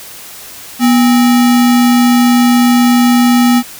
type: tone with sample-and-hold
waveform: sine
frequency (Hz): 243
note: B3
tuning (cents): -28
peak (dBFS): -5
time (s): 0.79-3.63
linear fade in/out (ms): 50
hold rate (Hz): 1050
effects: white hiss -31 dBFS RMS until 3.79 s